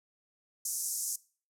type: band-pass noise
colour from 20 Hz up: pink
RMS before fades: -35 dBFS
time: 0.65-1.16 s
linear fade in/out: 5 ms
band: 5800 to 13000 Hz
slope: 48 dB/octave
effects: noise-tail reverb RT60 0.4 s tail -21 dB re dry